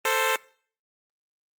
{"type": "tone pair together", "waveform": "10% pulse", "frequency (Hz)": [442.7, 523.3], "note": ["A4", "C5"], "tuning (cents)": [11, 0], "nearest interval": "minor third", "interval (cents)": 289, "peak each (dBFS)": -16, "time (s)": [0.05, 0.36], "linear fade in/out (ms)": 2, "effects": ["noise-tail reverb RT60 0.5 s tail -23 dB re dry", "Opus 32 kbps"]}